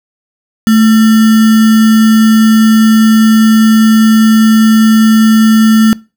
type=tone with sample-and-hold; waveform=sine; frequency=220 Hz; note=A3; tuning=in tune; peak=-3 dBFS; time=0.67-5.93 s; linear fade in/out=0 ms; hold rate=1575 Hz; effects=noise-tail reverb RT60 0.3 s tail -23 dB re dry